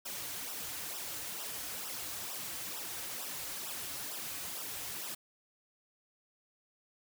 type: noise with flanger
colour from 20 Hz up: white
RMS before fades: -41 dBFS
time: 0.05-5.15 s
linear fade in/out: 10 ms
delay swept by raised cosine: 0.45 to 5.05 ms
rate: 2.2 Hz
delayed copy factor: -0.8
effects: none